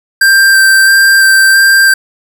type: tone with vibrato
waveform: square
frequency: 1574 Hz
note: G6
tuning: 7 cents sharp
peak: -4 dBFS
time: 0.21-1.94 s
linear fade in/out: 5 ms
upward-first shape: square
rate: 1.5 Hz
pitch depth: 9 cents each way
effects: none